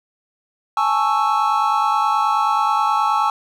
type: chord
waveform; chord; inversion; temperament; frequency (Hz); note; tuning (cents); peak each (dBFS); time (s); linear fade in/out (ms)
triangle; A major seventh; third; equal; 830.6 / 880 / 1108.7 / 1318.5; G#5 / A5 / C#6 / E6; 0 / 0 / 0 / 0; -19; 0.77-3.3; 2
effects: none